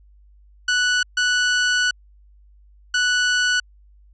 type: tone bursts at uneven times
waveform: sawtooth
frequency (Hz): 1480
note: F#6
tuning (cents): 0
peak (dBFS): -13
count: 3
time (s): 0.68-1.03 / 1.17-1.91 / 2.94-3.6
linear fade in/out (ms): 5
effects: added 50 Hz sine -48 dBFS peak until 4.13 s + resampled to 16000 Hz